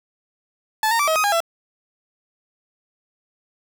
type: tone with pitch steps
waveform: 30% pulse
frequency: 870 / 920 / 1164 / 636 / 1255 / 815 / 670 Hz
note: A5 / A#5 / D6 / D#5 / D#6 / G#5 / E5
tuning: -20 / -23 / -16 / +38 / +15 / -33 / +28 cents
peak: -14 dBFS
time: 0.83-1.404 s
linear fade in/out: 2 ms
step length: 82 ms
effects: none